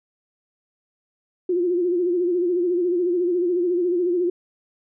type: tone with vibrato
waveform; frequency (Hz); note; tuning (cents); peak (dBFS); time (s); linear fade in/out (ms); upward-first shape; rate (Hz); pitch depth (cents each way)
sine; 353.5; F4; +21; -18; 1.49-4.3; 5; sine; 14; 68
effects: none

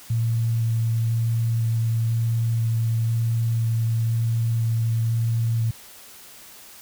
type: tone with vibrato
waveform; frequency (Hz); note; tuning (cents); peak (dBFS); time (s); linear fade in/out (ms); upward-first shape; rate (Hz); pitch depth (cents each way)
sine; 114.4; A#2; -32; -19; 0.1-5.71; 5; square; 1; 8
effects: white hiss -45 dBFS RMS until 6.81 s

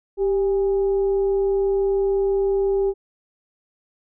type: tone with frequency modulation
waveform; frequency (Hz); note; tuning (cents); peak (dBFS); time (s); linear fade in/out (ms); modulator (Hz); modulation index
sine; 392; G4; 0; -17; 0.17-2.94; 50; 425; 0.25
effects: none

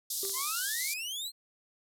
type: band-pass noise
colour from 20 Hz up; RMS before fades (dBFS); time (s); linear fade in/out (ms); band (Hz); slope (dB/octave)
white; -35; 0.1-0.94; 5; 3700 to 14000; 48
type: tone with exponential decay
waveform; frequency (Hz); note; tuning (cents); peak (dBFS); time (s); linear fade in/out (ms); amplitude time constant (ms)
triangle; 392; G4; 0; -33; 0.23-0.51; 2; 59
type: clicks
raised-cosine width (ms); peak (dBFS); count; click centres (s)
0.3; -31 / -33; 2; 0.251 / 0.296
type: exponential sweep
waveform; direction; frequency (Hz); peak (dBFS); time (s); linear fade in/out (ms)
sawtooth; up; 984 to 4247; -32; 0.33-1.32; 50
effects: none

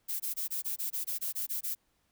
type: noise bursts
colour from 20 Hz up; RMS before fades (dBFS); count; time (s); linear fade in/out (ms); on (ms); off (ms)
violet; -34; 12; 0.08-1.751; 20; 120; 21
effects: pink hiss -74 dBFS RMS until 2.11 s

